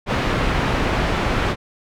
pink low-pass noise, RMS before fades -20 dBFS, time 0.06-1.56 s, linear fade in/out 50 ms, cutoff 2600 Hz, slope 12 dB/octave, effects none

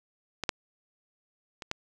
clicks, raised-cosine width 0.2 ms, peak -14 / -8 / -22 / -13 dBFS, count 4, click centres 0.437 / 0.492 / 1.622 / 1.714 s, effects none

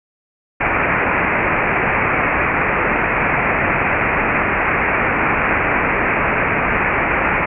white low-pass noise, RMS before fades -17 dBFS, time 0.6-7.46 s, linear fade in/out 10 ms, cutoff 2500 Hz, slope 96 dB/octave, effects none

